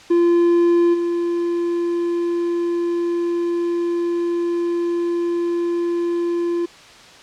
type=tone with level steps; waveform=triangle; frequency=344.2 Hz; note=F4; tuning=25 cents flat; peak=-10 / -16 dBFS; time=0.1-6.66 s; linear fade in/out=10 ms; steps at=0.93 s; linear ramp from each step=20 ms; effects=white hiss -43 dBFS RMS until 7.22 s + low-pass 5000 Hz 12 dB/octave